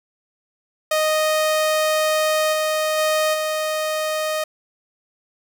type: tone with level steps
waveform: sawtooth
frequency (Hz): 621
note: D#5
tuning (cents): -3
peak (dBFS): -13 / -15 / -13 / -17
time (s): 0.91-4.44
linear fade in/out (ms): 5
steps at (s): 2.52 / 2.97 / 3.33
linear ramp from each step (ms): 20
effects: none